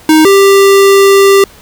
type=tone pair in turn; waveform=square; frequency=312.7 / 394.2 Hz; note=D#4 / G4; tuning=+9 / +10 cents; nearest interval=major third; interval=401 cents; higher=second; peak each=-3 dBFS; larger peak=neither; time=0.09-0.25 / 0.25-1.44 s; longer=second; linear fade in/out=2 ms; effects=pink hiss -38 dBFS RMS until 1.61 s